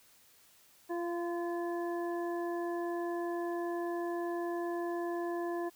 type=harmonic tone with a mistuned harmonic; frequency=345 Hz; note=F4; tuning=21 cents flat; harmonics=1 / 2 / 3 / 5; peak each=-34 / -40 / -44 / -48 dBFS; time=0.89-5.7 s; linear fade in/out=20 ms; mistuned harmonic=3; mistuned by=-17 cents; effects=white hiss -63 dBFS RMS until 5.75 s